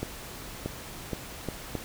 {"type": "accelerating click train", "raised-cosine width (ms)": 2, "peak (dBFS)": -17, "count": 5, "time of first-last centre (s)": [0.03, 1.753], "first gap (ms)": 630, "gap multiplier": 0.75, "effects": ["pink hiss -42 dBFS RMS until 1.84 s"]}